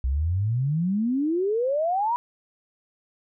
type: exponential sweep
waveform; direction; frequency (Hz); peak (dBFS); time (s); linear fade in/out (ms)
sine; up; 61.5 to 987.8; -21; 0.04-2.16; 0
effects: none